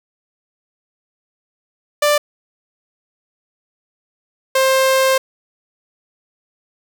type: tone pair in turn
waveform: sawtooth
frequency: 590 / 528.6 Hz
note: D5 / C5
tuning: +8 / +18 cents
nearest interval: major second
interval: 190 cents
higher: first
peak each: -8 dBFS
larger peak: neither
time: 2.02-2.18 / 4.55-5.18 s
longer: second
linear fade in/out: 5 ms
effects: none